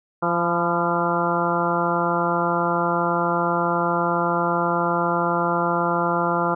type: harmonic tone with a mistuned harmonic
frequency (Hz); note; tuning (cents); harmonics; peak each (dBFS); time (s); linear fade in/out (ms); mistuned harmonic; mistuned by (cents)
172.2; F3; -24; 1 / 2 / 3 / 4 / 5 / 6 / 7 / 8; -27 / -27 / -27 / -27 / -27 / -27 / -27 / -27; 0.22-6.55; 10; 6; -37
effects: none